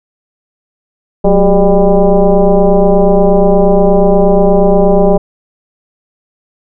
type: tone with frequency modulation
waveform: sine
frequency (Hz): 210.2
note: G#3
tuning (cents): +21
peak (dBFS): -4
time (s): 1.24-5.18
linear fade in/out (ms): 10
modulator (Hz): 196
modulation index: 2.6
effects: none